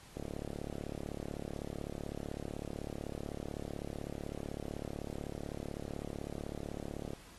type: click train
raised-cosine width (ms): 2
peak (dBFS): -27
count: 251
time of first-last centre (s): 0.17-7.134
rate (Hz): 35.9
effects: pink hiss -57 dBFS RMS until 7.38 s + AAC 32 kbps